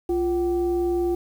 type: tone with frequency modulation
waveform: sine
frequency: 349.2 Hz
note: F4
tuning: in tune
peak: -20 dBFS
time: 0.09-1.15 s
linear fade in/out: 5 ms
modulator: 412 Hz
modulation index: 0.44
effects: 8-bit